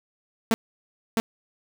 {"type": "tone with echo", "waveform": "sawtooth", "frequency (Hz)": 225.6, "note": "A3", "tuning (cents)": 44, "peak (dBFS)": -14, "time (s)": [0.51, 0.54], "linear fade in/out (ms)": 0, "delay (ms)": 660, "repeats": 1, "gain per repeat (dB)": -2, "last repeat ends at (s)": 1.2, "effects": []}